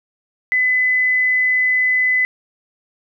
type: tone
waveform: sine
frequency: 2011 Hz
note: B6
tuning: 31 cents sharp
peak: -13 dBFS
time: 0.52-2.25 s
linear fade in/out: 0 ms
effects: 9-bit